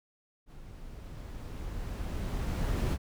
brown noise with level ramp, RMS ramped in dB -49 to -27 dBFS, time 0.46-2.98 s, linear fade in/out 50 ms, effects none

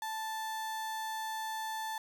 35% pulse tone, 880 Hz, A5, in tune, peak -34 dBFS, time 0.02-1.98 s, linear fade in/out 2 ms, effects none

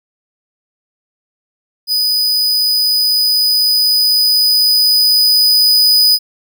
45% pulse tone with level ramp, 4978 Hz, D#8, in tune, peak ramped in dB -11 to -6 dBFS, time 1.87-6.19 s, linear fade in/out 50 ms, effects none

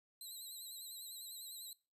10% pulse tone with vibrato, 3989 Hz, B7, 17 cents sharp, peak -40 dBFS, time 0.21-1.73 s, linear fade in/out 2 ms, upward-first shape sine, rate 10 Hz, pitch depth 78 cents each way, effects noise-tail reverb RT60 0.3 s tail -21 dB re dry + resampled to 32000 Hz

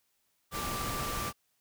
sine tone in noise, 1174.7 Hz, D6, in tune, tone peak -37 dBFS, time 0.51-1.33 s, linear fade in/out 50 ms, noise pink, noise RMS -36 dBFS, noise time 0.51-1.33 s, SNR -4 dB, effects white hiss -75 dBFS RMS until 1.6 s

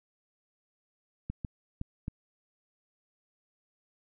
clicks, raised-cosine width 5 ms, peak -22 dBFS, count 4, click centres 1.3 / 1.448 / 1.814 / 2.081 s, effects none

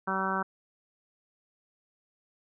harmonic tone, 191.2 Hz, G3, 43 cents flat, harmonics 1 / 2 / 3 / 4 / 5 / 6 / 7 / 8, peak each -35 / -38 / -40 / -37 / -34 / -35 / -34 / -35 dBFS, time 0.07-0.43 s, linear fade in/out 10 ms, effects none

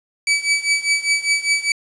sawtooth tone with tremolo, 2293 Hz, D7, 42 cents flat, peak -9 dBFS, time 0.27-1.72 s, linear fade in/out 2 ms, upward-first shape triangle, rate 5 Hz, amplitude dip 90%, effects resampled to 22050 Hz + 7-bit

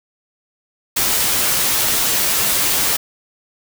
white noise with comb filter, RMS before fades -17 dBFS, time 0.96-2.97 s, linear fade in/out 10 ms, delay 12 ms, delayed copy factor -0.5, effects none

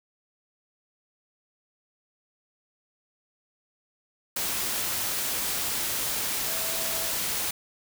sine tone in noise, 655 Hz, E5, 11 cents flat, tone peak -40 dBFS, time 6.47-7.11 s, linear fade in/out 5 ms, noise white, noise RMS -29 dBFS, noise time 4.36-7.51 s, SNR -14 dB, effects none

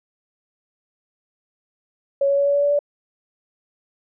sine tone with pitch steps, 556 / 559.9 / 563.8 / 567.7 / 571.6 / 575.6 / 579.6 Hz, C#5 / C#5 / C#5 / C#5 / D5 / D5 / D5, +5 / +17 / +29 / +41 / -47 / -35 / -23 cents, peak -15 dBFS, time 2.21-2.791 s, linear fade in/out 5 ms, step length 83 ms, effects none

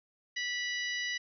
harmonic tone, 980 Hz, B5, 14 cents flat, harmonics 2 / 3 / 4 / 5 / 6, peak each -34 / -39 / -43 / -44 / -45 dBFS, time 0.36-1.18 s, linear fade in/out 10 ms, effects none

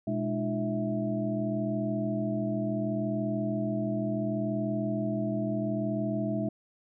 sine tone cluster, 122.4 / 208.5 / 302.2 / 342.9 / 653 Hz, B2 / G#3 / D4 / F4 / E5, -15 / +7 / +50 / -32 / -17 cents, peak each -35 / -31 / -34 / -39 / -34 dBFS, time 0.07-6.49 s, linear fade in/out 5 ms, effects none

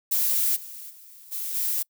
violet noise with level steps, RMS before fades -23 / -40 / -48 / -31 / -26 dBFS, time 0.11-1.83 s, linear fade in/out 10 ms, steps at 0.55 / 0.89 / 1.31 / 1.54 s, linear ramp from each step 20 ms, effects noise-tail reverb RT60 0.1 s tail -26 dB re dry

